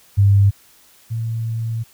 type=tone pair in turn; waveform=sine; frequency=99.9 / 113.69 Hz; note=G2 / A#2; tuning=+33 / -43 cents; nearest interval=major second; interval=224 cents; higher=second; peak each=-9 / -20 dBFS; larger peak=first; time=0.17-0.51 / 1.1-1.84 s; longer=second; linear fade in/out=20 ms; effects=white hiss -51 dBFS RMS until 1.93 s